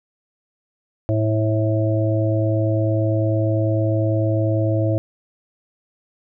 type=harmonic tone; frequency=108.9 Hz; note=A2; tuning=17 cents flat; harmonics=1 / 3 / 5 / 6; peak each=-18 / -23 / -25 / -26 dBFS; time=1.09-4.98 s; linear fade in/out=0 ms; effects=none